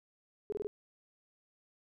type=tone bursts; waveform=sine; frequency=415.3 Hz; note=G#4; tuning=in tune; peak=-33 dBFS; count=4; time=0.5-0.67 s; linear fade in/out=0 ms; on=23 ms; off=26 ms; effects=none